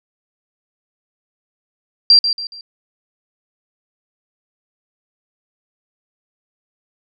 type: tone with echo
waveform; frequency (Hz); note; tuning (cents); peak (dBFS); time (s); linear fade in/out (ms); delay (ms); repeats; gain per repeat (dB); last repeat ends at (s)
sine; 4730; D8; +12; -5; 2.1-2.19; 2; 140; 3; -9; 2.61
effects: none